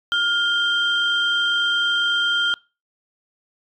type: tone pair together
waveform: sine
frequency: 1412 / 3162 Hz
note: F6 / G7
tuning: +19 / +14 cents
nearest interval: octave + major second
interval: 1395 cents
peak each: -19 dBFS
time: 0.12-2.54 s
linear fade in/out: 0 ms
effects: noise-tail reverb RT60 0.3 s tail -24 dB re dry + tanh soft clip ceiling -11 dBFS